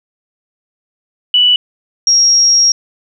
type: tone pair in turn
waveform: sine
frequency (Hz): 2960 / 5600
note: F#7 / F8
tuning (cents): 0 / +4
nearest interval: major seventh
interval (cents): 1104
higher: second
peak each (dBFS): -6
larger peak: neither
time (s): 1.34-1.56 / 2.07-2.72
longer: second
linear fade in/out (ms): 2
effects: none